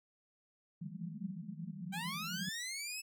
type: band-pass noise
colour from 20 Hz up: pink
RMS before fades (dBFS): -44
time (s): 0.81-2.49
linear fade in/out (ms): 5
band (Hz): 160 to 210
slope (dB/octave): 96
type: linear sweep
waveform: 15% pulse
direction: up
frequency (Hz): 762 to 2637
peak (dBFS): -33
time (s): 1.92-3.02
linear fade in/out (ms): 20
effects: none